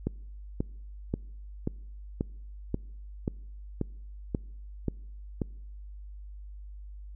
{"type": "click train", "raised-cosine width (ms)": 3, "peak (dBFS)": -15, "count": 11, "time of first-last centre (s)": [0.07, 5.418], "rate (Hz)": 1.87, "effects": ["noise-tail reverb RT60 0.9 s tail -26 dB re dry", "added 50 Hz sine -41 dBFS peak until 7.15 s"]}